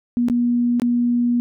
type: tone with dropouts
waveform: sine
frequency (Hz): 240.8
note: B3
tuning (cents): -44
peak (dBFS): -15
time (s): 0.17-1.4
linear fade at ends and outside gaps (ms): 0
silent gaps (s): 0.285-0.299 / 0.798-0.819
effects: none